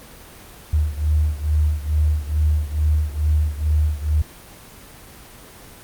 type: beating tone pair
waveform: sine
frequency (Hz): 75.3 / 77.6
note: D2 / D#2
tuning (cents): +44 / -4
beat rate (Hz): 2.3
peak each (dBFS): -18 / -21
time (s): 0.73-4.22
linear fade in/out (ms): 5
effects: pink hiss -42 dBFS RMS until 5.83 s + Opus 24 kbps